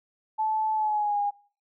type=tone with pitch glide; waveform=sine; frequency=870 to 816.4 Hz; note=A5 to G#5; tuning=-20 to -30 cents; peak=-23 dBFS; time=0.38-1.31 s; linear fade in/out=20 ms; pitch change=-110 cents; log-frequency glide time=0.74-1.2 s; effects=noise-tail reverb RT60 0.4 s tail -21 dB re dry